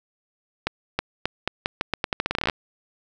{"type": "accelerating click train", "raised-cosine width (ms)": 0.3, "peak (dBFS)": -6, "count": 20, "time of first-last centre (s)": [0.67, 2.498], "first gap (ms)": 320, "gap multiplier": 0.83, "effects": []}